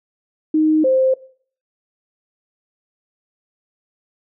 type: tone pair in turn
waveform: sine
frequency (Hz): 311.1 / 523.2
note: D#4 / C5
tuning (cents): 0 / 0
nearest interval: major sixth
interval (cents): 900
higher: second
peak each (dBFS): -12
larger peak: neither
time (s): 0.54-0.84 / 0.84-1.14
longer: neither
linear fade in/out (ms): 5
effects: noise-tail reverb RT60 0.5 s tail -20 dB re dry